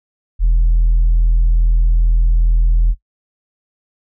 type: tone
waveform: sine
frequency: 41.2 Hz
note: E1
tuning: in tune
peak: -7 dBFS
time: 0.39-2.95 s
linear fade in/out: 50 ms
effects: noise-tail reverb RT60 0.1 s tail -18 dB re dry + tanh soft clip ceiling -7 dBFS